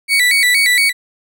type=tone with vibrato; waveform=35% pulse; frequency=2100 Hz; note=C7; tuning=6 cents sharp; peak=-8 dBFS; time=0.08-0.93 s; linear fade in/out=50 ms; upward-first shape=square; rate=4.3 Hz; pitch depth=110 cents each way; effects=none